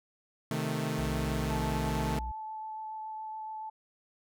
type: chord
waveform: sawtooth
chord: A diminished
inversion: first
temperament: equal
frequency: 130.81 / 155.56 / 220 Hz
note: C3 / Eb3 / A3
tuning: 0 / 0 / 0 cents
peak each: -32 / -30 / -31 dBFS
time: 0.51-2.19 s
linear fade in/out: 2 ms
type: tone with pitch glide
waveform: triangle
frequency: 62.1 to 59.88 Hz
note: B1 to A#1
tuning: +10 to +47 cents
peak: -33 dBFS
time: 0.98-2.32 s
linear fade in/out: 10 ms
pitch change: -63 cents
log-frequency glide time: 1.23-2.07 s
type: tone with vibrato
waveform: sine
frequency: 871 Hz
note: A5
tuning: 18 cents flat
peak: -37 dBFS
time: 1.5-3.7 s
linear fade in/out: 10 ms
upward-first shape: sine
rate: 7.1 Hz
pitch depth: 9 cents each way
effects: none